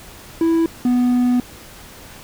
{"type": "tone pair in turn", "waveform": "triangle", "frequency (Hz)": [329.6, 246.9], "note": ["E4", "B3"], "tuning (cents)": [0, 0], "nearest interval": "perfect fourth", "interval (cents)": 500, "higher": "first", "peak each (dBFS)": -11, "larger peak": "neither", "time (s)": [[0.41, 0.66], [0.85, 1.4]], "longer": "second", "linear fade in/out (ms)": 2, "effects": ["pink hiss -40 dBFS RMS until 2.23 s"]}